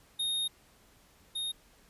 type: tone pair in turn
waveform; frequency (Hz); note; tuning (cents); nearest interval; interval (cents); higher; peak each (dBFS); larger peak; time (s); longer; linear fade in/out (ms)
square; 3708 / 3708; A#7 / A#7; -10 / -10; unison; 0; neither; -30 / -33; first; 0.19-0.48 / 1.35-1.52; first; 10
effects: pink hiss -62 dBFS RMS until 1.89 s + resampled to 32000 Hz